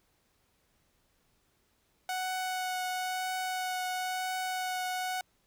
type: tone with vibrato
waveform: sawtooth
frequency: 740 Hz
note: F#5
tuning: in tune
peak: -28 dBFS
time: 2.09-5.21 s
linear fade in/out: 2 ms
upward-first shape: triangle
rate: 0.99 Hz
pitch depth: 11 cents each way
effects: pink hiss -72 dBFS RMS until 5.46 s